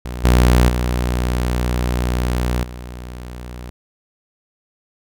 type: tone with level steps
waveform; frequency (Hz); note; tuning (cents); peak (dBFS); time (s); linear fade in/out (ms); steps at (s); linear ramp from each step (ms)
sawtooth; 61.1; B1; -18; -21 / -6 / -13 / -26; 0.05-3.7; 0; 0.24 / 0.69 / 2.63; 2
effects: none